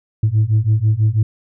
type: beating tone pair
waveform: sine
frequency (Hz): 105.4 / 111.5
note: G#2 / A2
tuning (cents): +26 / +23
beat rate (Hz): 6.1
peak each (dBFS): -14 / -13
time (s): 0.23-1.23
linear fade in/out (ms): 5
effects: tanh soft clip ceiling -8 dBFS